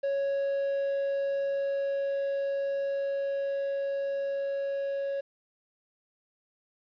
triangle tone with level ramp, 554.4 Hz, C#5, in tune, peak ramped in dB -24 to -27 dBFS, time 0.03-5.21 s, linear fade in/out 10 ms, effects resampled to 11025 Hz + 10-bit

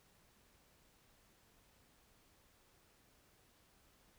silence, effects pink hiss -70 dBFS RMS until 4.18 s

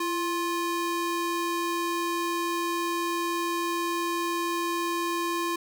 square ring-modulated tone, 698.5 Hz, F5, in tune, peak -24 dBFS, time 0-5.56 s, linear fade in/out 5 ms, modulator 359 Hz, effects none

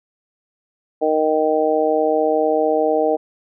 harmonic tone, 155.56 Hz, D#3, in tune, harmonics 2 / 3 / 4 / 5, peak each -23 / -18 / -19 / -22 dBFS, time 1.01-3.17 s, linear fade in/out 20 ms, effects none

